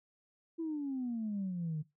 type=exponential sweep; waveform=sine; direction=down; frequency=335.7 to 149 Hz; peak=-33 dBFS; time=0.58-1.83 s; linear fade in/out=20 ms; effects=noise-tail reverb RT60 0.2 s tail -18 dB re dry + tanh soft clip ceiling -30 dBFS

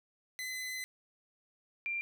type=tone pair in turn; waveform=sawtooth / sine; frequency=2026 / 2375 Hz; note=B6 / D7; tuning=+44 / +19 cents; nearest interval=minor third; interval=275 cents; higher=second; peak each=-34 / -33 dBFS; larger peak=second; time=0.39-0.84 / 1.86-2.01 s; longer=first; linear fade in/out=0 ms; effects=none

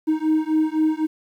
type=beating tone pair; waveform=triangle; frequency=311 / 314.9 Hz; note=D#4 / D#4; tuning=-1 / +21 cents; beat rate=3.9 Hz; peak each=-18 dBFS; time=0.07-1.07 s; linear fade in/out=20 ms; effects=tanh soft clip ceiling -9 dBFS + 9-bit

